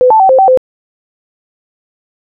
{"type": "tone with pitch steps", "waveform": "sine", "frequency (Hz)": [504, 878, 767, 524, 770, 514], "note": ["B4", "A5", "G5", "C5", "G5", "C5"], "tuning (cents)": [35, -4, -38, 2, -31, -31], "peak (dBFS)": -3, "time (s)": [0.01, 0.574], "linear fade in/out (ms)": 0, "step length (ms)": 94, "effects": []}